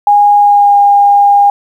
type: tone with pitch glide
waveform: sine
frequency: 821 to 809.7 Hz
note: G#5 to G#5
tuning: -20 to -44 cents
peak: -3 dBFS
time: 0.07-1.5 s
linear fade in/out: 2 ms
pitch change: -24 cents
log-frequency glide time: 0.38-0.78 s
effects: 7-bit